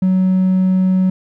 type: tone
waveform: triangle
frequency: 186.5 Hz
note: F#3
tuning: 14 cents sharp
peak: -8 dBFS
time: 0.02-1.1 s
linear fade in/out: 5 ms
effects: tanh soft clip ceiling -5 dBFS